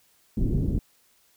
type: low-pass noise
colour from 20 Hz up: pink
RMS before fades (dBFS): -24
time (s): 0.37-0.79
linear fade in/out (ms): 5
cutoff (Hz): 310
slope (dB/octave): 24
effects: white hiss -63 dBFS RMS until 1.36 s